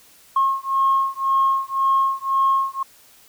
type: beating tone pair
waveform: sine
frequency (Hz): 1079 / 1080.9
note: C#6 / C#6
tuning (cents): -47 / -44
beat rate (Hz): 1.9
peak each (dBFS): -19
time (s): 0.36-2.83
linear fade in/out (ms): 5
effects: tanh soft clip ceiling -9 dBFS + white hiss -51 dBFS RMS until 3.28 s